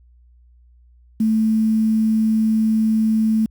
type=tone with quantisation; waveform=sine; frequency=220 Hz; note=A3; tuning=in tune; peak=-14 dBFS; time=1.2-3.46 s; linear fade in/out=5 ms; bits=7; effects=added 60 Hz sine -48 dBFS peak until 3.5 s